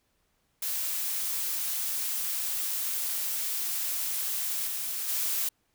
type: noise with level steps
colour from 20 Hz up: blue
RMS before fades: -31 / -33 / -29 dBFS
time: 0.62-5.49 s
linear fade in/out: 5 ms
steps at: 4.67 / 5.08 s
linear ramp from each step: 10 ms
effects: pink hiss -73 dBFS RMS until 5.74 s

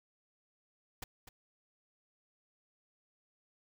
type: noise with echo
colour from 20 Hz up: pink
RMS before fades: -41 dBFS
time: 1.02-1.04 s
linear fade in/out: 5 ms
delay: 250 ms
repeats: 1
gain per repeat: -10 dB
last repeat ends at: 1.29 s
effects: none

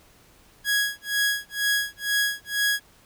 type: tone with tremolo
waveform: sawtooth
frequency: 1661.2 Hz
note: G#6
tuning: in tune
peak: -16 dBFS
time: 0.64-2.8 s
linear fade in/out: 50 ms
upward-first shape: sine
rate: 2.1 Hz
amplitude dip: 100%
effects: pink hiss -56 dBFS RMS until 3.05 s

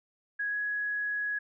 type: tone with pitch glide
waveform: sine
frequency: 1661.2 to 1673.7 Hz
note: G#6 to G#6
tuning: 0 to +13 cents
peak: -29 dBFS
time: 0.39-1.39 s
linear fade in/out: 10 ms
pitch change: +13 cents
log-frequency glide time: 0.5-0.55 s
effects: none

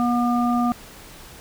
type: harmonic tone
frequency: 241 Hz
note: B3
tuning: 42 cents flat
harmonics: 1 / 3 / 5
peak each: -19 / -24 / -26 dBFS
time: 0-0.72 s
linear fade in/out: 0 ms
effects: pink hiss -43 dBFS RMS until 1.4 s

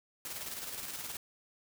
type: noise with tremolo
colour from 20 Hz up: white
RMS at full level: -40 dBFS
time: 0.25-1.17 s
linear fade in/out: 2 ms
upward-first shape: square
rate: 19 Hz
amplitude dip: 40%
effects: none

